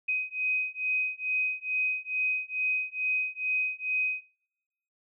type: beating tone pair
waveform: sine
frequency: 2513 / 2515.3 Hz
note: D#7 / D#7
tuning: +17 / +18 cents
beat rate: 2.3 Hz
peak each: -31 / -30 dBFS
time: 0.08-4.22 s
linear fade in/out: 10 ms
effects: noise-tail reverb RT60 0.9 s tail -25 dB re dry